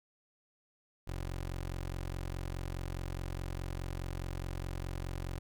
20% pulse tone, 44.8 Hz, F1, 45 cents sharp, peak -32 dBFS, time 1.07-5.39 s, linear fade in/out 10 ms, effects none

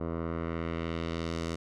10% pulse tone with low-pass filter sweep, 83 Hz, E2, 12 cents sharp, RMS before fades -34 dBFS, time 0-1.56 s, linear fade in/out 10 ms, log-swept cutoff 920 to 7300 Hz, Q 1.1, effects none

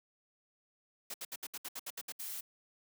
white noise bursts, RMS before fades -42 dBFS, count 10, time 1.1-2.122 s, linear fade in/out 5 ms, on 41 ms, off 68 ms
blue noise, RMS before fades -42 dBFS, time 2.19-2.41 s, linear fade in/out 10 ms
effects high-pass 200 Hz 12 dB/octave

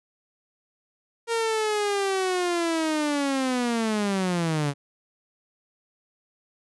sawtooth linear sweep, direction down, 466.2 to 138.59 Hz, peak -19 dBFS, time 1.27-4.74 s, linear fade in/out 50 ms, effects resampled to 24000 Hz

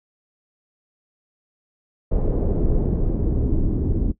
brown noise with low-pass filter sweep, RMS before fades -20 dBFS, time 2.11-4.12 s, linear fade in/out 10 ms, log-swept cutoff 510 to 300 Hz, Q 2, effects noise-tail reverb RT60 0.1 s tail -17 dB re dry

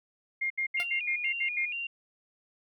sine tone bursts, 2124 Hz, C7, 25 cents sharp, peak -27 dBFS, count 8, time 0.41-1.658 s, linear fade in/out 10 ms, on 93 ms, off 72 ms
sine tone with vibrato, 2599 Hz, E7, 25 cents flat, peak -32 dBFS, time 0.77-1.87 s, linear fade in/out 5 ms, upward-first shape square, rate 2.1 Hz, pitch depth 110 cents each way
10% pulse tone with exponential decay, 702 Hz, F5, 9 cents sharp, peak -23 dBFS, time 0.8-0.88 s, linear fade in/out 0 ms, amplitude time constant 17 ms
effects none

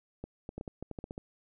clicks, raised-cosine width 2 ms, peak -26 dBFS, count 11, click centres 0.24 / 0.491 / 0.58 / 0.611 / 0.678 / 0.826 / 0.913 / 0.988 / 1.041 / 1.109 / 1.179 s, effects none

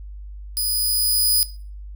15% pulse tone with level ramp, 4978 Hz, D#8, in tune, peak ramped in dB -14 to -8 dBFS, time 0.57-1.43 s, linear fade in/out 0 ms, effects noise-tail reverb RT60 0.4 s tail -17 dB re dry + added 50 Hz sine -33 dBFS peak until 1.95 s

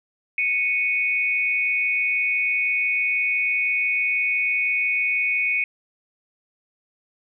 sine tone pair together, 2215 / 2489 Hz, C#7 / D#7, -2 / 0 cents, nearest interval major second, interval 202 cents, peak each -22 dBFS, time 0.38-5.64 s, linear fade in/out 2 ms, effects none

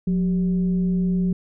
sine tone with frequency modulation, 180.8 Hz, F#3, 40 cents flat, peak -18 dBFS, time 0.07-1.33 s, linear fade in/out 5 ms, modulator 211 Hz, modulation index 0.34, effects none

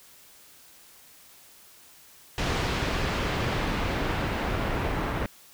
pink noise with low-pass filter sweep, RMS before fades -28 dBFS, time 2.38-5.26 s, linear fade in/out 0 ms, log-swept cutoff 4500 to 1800 Hz, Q 0.71, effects white hiss -53 dBFS RMS until 5.53 s

